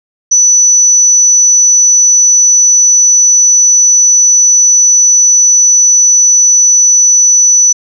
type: tone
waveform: sine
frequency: 5960 Hz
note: F#8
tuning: 12 cents sharp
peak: -3 dBFS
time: 0.31-7.73 s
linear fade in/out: 10 ms
effects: none